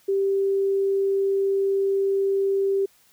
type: tone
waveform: sine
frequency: 392 Hz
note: G4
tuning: in tune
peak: -19 dBFS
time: 0.08-2.86 s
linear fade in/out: 10 ms
effects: white hiss -59 dBFS RMS until 3.12 s